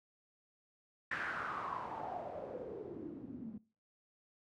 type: noise with low-pass filter sweep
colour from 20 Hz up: white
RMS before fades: -43 dBFS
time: 1.11-3.58 s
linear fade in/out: 5 ms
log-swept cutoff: 1800 to 210 Hz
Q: 5.7
effects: noise-tail reverb RT60 0.4 s tail -22 dB re dry + high-pass 80 Hz 12 dB/octave